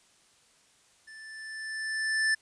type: tone with level ramp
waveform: square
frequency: 1760 Hz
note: A6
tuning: in tune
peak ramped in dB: -47 to -23 dBFS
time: 1.07-2.35 s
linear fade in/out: 10 ms
effects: white hiss -63 dBFS RMS until 2.41 s + resampled to 22050 Hz